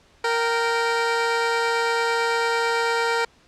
15% pulse tone pair together, 464.4 / 777 Hz, A#4 / G5, -7 / -16 cents, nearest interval major sixth, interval 891 cents, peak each -14 / -23 dBFS, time 0.24-3.25 s, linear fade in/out 5 ms, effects pink hiss -56 dBFS RMS until 3.47 s + low-pass 6000 Hz 12 dB/octave

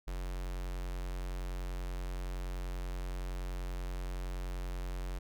square tone with notch filter, 45.26 Hz, F#1, 37 cents flat, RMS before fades -38 dBFS, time 0.07-5.19 s, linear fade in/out 10 ms, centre 180 Hz, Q 1.3, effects none

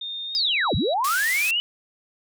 sine tone with pitch glide, 3649 to 3888 Hz, A#7 to B7, -38 to -28 cents, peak -29 dBFS, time 0.01-0.94 s, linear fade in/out 5 ms, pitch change +110 cents, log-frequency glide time 0.26-0.52 s
sine linear two-way sweep, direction down then up, 5110 to 59.2 to 2998 Hz, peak -20 dBFS, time 0.35-1.6 s, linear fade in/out 0 ms, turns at 0.75 s
white band-pass noise, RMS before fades -30 dBFS, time 1.04-1.51 s, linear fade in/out 5 ms, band 1800 to 14000 Hz, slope 12 dB/octave
effects none

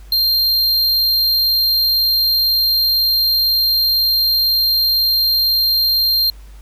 square tone, 4186 Hz, C8, in tune, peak -13 dBFS, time 0.12-6.3 s, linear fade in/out 2 ms, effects added 50 Hz sine -35 dBFS peak until 6.61 s + pink hiss -50 dBFS RMS until 6.61 s

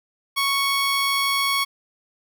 15% pulse tone, 1108.7 Hz, C#6, in tune, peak -13 dBFS, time 0.36-1.65 s, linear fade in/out 20 ms, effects none

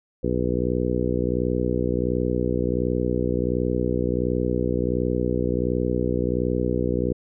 harmonic tone, 61.4 Hz, B1, 9 cents flat, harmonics 1 / 2 / 3 / 4 / 5 / 6 / 7 / 8, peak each -29 / -29 / -29 / -29 / -29 / -29 / -29 / -29 dBFS, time 0.23-7.13 s, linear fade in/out 10 ms, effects none

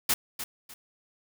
white noise with echo, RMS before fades -24 dBFS, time 0.09-0.14 s, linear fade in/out 5 ms, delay 300 ms, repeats 2, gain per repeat -11 dB, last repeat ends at 0.74 s, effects none

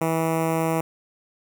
10% pulse tone with notch filter, 162.6 Hz, E3, 23 cents flat, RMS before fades -23 dBFS, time 0.01-0.81 s, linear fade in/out 5 ms, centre 4200 Hz, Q 0.59, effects none

